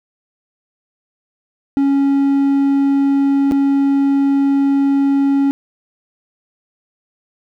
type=tone with dropouts; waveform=triangle; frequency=277.2 Hz; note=C#4; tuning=in tune; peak=-9 dBFS; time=1.77-5.51 s; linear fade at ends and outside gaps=0 ms; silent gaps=3.512-3.52 s; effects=none

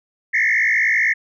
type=tone with frequency modulation; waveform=sine; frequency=1975.5 Hz; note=B6; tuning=in tune; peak=-13 dBFS; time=0.33-1.14 s; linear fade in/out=20 ms; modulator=55.4 Hz; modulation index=3.9; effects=tanh soft clip ceiling -10 dBFS

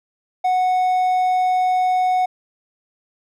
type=tone; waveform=triangle; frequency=737 Hz; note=F#5; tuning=7 cents flat; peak=-13 dBFS; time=0.44-2.26 s; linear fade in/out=10 ms; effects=none

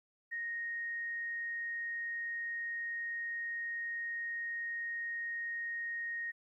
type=tone; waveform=sine; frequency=1864.7 Hz; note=A#6; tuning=in tune; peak=-36 dBFS; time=0.31-6.32 s; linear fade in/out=20 ms; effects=13-bit

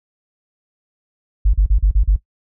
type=tone bursts; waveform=sine; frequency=49.12 Hz; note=G1; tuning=4 cents sharp; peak=-8 dBFS; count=6; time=1.45-2.162 s; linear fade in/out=10 ms; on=87 ms; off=38 ms; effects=noise-tail reverb RT60 0.1 s tail -17 dB re dry + tanh soft clip ceiling -5 dBFS

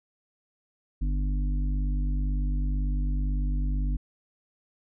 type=harmonic tone; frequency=49 Hz; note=G1; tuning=in tune; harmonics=1 / 3 / 5 / 6; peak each=-24 / -36 / -38 / -43 dBFS; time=1.01-3.97 s; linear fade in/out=10 ms; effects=none

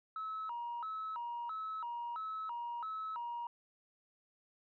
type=tone with vibrato; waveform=sine; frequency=1108.7 Hz; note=C#6; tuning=in tune; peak=-37 dBFS; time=0.16-3.47 s; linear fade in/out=2 ms; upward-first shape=square; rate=1.5 Hz; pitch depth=270 cents each way; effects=tanh soft clip ceiling -35 dBFS

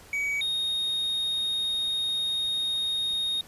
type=tone pair in turn; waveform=triangle; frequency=2267 / 3718 Hz; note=C#7 / A#7; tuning=+38 / -5 cents; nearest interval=major sixth; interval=857 cents; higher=second; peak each=-24 dBFS; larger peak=neither; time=0.13-0.41 / 0.41-3.41 s; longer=second; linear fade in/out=2 ms; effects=pink hiss -51 dBFS RMS until 3.47 s + resampled to 32000 Hz

